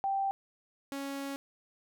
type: tone pair in turn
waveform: sine / sawtooth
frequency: 783 / 276.8 Hz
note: G5 / C#4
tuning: -2 / -2 cents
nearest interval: octave + tritone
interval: 1800 cents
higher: first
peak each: -28 / -32 dBFS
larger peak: first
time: 0.04-0.31 / 0.92-1.36 s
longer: second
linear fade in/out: 0 ms
effects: none